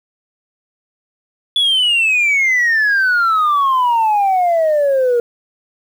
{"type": "exponential sweep", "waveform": "sine", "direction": "down", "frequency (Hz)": [3447, 469.6], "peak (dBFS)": -9, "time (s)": [1.56, 5.2], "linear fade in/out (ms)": 2, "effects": ["tanh soft clip ceiling -9 dBFS", "7-bit"]}